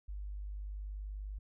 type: tone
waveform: sine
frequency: 50.2 Hz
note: G1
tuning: 42 cents sharp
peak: -39 dBFS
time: 0.08-1.39 s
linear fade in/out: 10 ms
effects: none

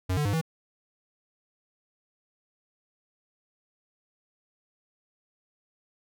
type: tone with pitch steps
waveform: square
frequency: 92.3 / 148.3 / 101.4 / 161.6 Hz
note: F#2 / D3 / G#2 / E3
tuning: -4 / +17 / -41 / -34 cents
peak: -25 dBFS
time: 0.09-0.414 s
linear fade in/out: 10 ms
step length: 81 ms
effects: none

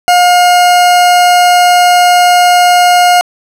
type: tone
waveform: 40% pulse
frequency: 713 Hz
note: F5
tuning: 36 cents sharp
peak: -3 dBFS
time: 0.08-3.21 s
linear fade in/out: 0 ms
effects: low-pass 12000 Hz 12 dB/octave

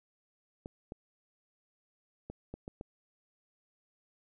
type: clicks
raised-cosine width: 2 ms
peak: -28 dBFS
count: 6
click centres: 0.659 / 0.921 / 2.3 / 2.54 / 2.679 / 2.811 s
effects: none

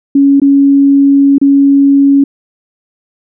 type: tone with dropouts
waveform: sine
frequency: 278.4 Hz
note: C#4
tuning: 8 cents sharp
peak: -3 dBFS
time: 0.15-2.24 s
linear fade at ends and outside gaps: 5 ms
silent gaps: 0.4-0.417 / 1.383-1.414 s
effects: none

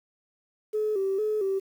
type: tone with vibrato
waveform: sine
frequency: 407.1 Hz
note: G#4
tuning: 35 cents flat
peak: -23 dBFS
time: 0.73-1.6 s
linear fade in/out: 20 ms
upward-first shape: square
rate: 2.2 Hz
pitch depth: 86 cents each way
effects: tanh soft clip ceiling -19 dBFS + 9-bit

